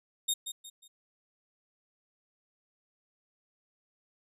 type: tone with echo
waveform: 20% pulse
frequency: 3700 Hz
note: A#7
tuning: 14 cents flat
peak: -21 dBFS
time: 0.28-0.34 s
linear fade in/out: 10 ms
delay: 180 ms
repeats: 3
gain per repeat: -9 dB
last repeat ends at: 0.88 s
effects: none